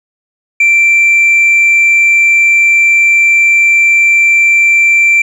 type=tone with tanh clipping; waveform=triangle; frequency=2349 Hz; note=D7; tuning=in tune; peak=-5 dBFS; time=0.6-5.22 s; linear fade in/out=5 ms; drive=6 dB; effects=none